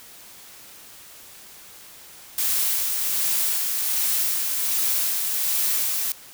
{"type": "noise with tremolo", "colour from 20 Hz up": "blue", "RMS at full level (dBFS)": -22, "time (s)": [2.38, 6.12], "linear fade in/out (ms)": 2, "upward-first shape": "sine", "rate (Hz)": 1.3, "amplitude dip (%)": 30, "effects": ["white hiss -45 dBFS RMS until 6.33 s"]}